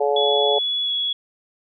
harmonic tone, 142.6 Hz, C#3, 49 cents sharp, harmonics 3 / 4 / 5 / 6, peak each -20 / -22 / -24 / -26 dBFS, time 0-0.59 s, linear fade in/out 10 ms
sine tone with pitch glide, 3394 to 3365 Hz, G#7 to G#7, +37 to +22 cents, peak -20 dBFS, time 0.16-1.13 s, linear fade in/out 5 ms, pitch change -15 cents, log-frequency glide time 0.83-0.91 s
effects none

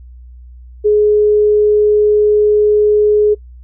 sine tone, 420 Hz, G#4, 19 cents sharp, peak -7 dBFS, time 0.84-3.35 s, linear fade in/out 20 ms, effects noise-tail reverb RT60 0.1 s tail -24 dB re dry + added 61 Hz sine -33 dBFS peak until 3.63 s

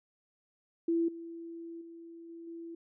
sine tone with level steps, 334.2 Hz, E4, 24 cents sharp, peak -26 / -41 / -46 / -44 / -41 dBFS, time 0.88-2.75 s, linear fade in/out 5 ms, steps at 1.08 / 1.81 / 2.29 / 2.47 s, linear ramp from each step 5 ms, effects none

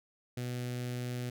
sawtooth tone with notch filter, 123.47 Hz, B2, in tune, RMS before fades -37 dBFS, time 0.37-1.3 s, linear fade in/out 5 ms, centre 1000 Hz, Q 1.1, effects none

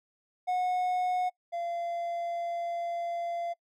triangle tone pair in turn, 729 / 686.6 Hz, F#5 / F5, -26 / -30 cents, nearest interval minor second, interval 104 cents, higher first, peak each -24 / -29 dBFS, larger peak first, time 0.47-1.3 / 1.52-3.54 s, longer second, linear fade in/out 20 ms, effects noise-tail reverb RT60 0.1 s tail -23 dB re dry

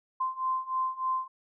sine beating tone pair, 1038 / 1041.3 Hz, C6 / C6, -14 / -9 cents, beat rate 3.3 Hz, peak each -32 / -30 dBFS, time 0.2-1.28 s, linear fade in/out 10 ms, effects none

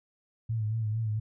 sine tone with vibrato, 110 Hz, A2, in tune, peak -27 dBFS, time 0.49-1.2 s, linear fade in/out 10 ms, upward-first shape sine, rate 4.4 Hz, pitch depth 60 cents each way, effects none

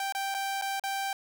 sawtooth tone with dropouts, 784 Hz, G5, in tune, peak -26 dBFS, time 0-1.13 s, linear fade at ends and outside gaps 2 ms, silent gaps 0.124-0.149 / 0.343-0.347 / 0.614-0.621 / 0.797-0.837 s, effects none

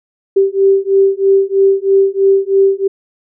sine beating tone pair, 388.9 / 392 Hz, G4 / G4, -14 / 0 cents, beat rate 3.1 Hz, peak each -11 dBFS, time 0.36-2.88 s, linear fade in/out 10 ms, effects none

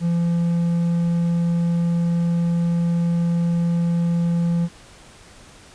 triangle tone, 170.4 Hz, F3, 42 cents flat, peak -15 dBFS, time 0-4.69 s, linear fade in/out 50 ms, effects pink hiss -46 dBFS RMS until 5.74 s + resampled to 22050 Hz

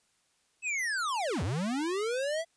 square linear two-way sweep, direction down then up, 2637 to 77.78 to 675 Hz, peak -30 dBFS, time 0.62-2.45 s, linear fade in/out 50 ms, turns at 1.43 s, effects white hiss -71 dBFS RMS until 2.56 s + resampled to 22050 Hz

